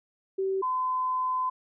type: tone pair in turn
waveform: sine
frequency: 384.3 / 1020.6 Hz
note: G4 / C6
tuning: -34 / -43 cents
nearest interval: octave + perfect fourth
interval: 1691 cents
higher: second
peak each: -25 dBFS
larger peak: neither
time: 0.38-0.62 / 0.62-1.5 s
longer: second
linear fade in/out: 10 ms
effects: none